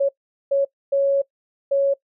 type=tone bursts at uneven times; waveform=sine; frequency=554.4 Hz; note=C#5; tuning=in tune; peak=-15 dBFS; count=4; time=0-0.09 / 0.51-0.65 / 0.92-1.22 / 1.71-1.94 s; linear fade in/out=10 ms; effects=noise-tail reverb RT60 0.1 s tail -21 dB re dry